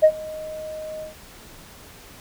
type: tone with ADSR envelope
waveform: sine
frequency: 622.3 Hz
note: D#5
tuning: in tune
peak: -6 dBFS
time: 0.02-1.15 s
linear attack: 23 ms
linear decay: 66 ms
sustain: -24 dB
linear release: 130 ms
effects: tanh soft clip ceiling -5 dBFS + pink hiss -45 dBFS RMS until 2.2 s